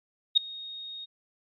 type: tone with ADSR envelope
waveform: sine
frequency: 3727 Hz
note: A#7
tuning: 1 cent flat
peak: -13 dBFS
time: 0.35-1.06 s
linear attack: 23 ms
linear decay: 5 ms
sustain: -24 dB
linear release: 22 ms
effects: MP3 32 kbps